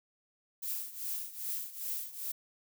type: noise with tremolo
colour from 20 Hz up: violet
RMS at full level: -35 dBFS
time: 0.62-2.32 s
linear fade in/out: 10 ms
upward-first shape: triangle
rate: 2.5 Hz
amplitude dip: 85%
effects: none